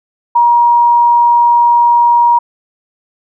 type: tone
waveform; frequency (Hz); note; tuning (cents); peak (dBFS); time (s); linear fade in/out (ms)
sine; 950; A#5; +33; -5; 0.35-2.39; 10
effects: none